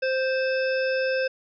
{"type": "harmonic tone with a mistuned harmonic", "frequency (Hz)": 523.3, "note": "C5", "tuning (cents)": 0, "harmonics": [1, 3, 5, 7, 9, 10], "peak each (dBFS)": [-23, -29, -33, -46, -47, -38], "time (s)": [0.02, 1.28], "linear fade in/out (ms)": 10, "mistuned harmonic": 7, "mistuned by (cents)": -33, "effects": []}